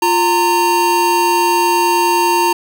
square tone pair together, 350.1 / 920 Hz, F4 / A#5, +4 / -23 cents, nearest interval octave + perfect fourth, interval 1673 cents, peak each -17 / -13 dBFS, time 0.02-2.53 s, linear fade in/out 5 ms, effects none

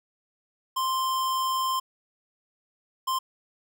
square tone bursts at uneven times, 1046.5 Hz, C6, in tune, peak -25 dBFS, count 2, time 0.76-1.8 / 3.07-3.19 s, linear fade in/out 10 ms, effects none

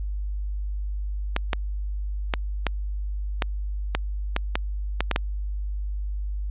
clicks, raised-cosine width 0.3 ms, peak -6 dBFS, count 11, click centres 1.364 / 1.532 / 2.338 / 2.667 / 3.422 / 3.95 / 4.364 / 4.555 / 5.006 / 5.113 / 5.161 s, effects added 50 Hz sine -26 dBFS peak until 6.5 s + resampled to 8000 Hz

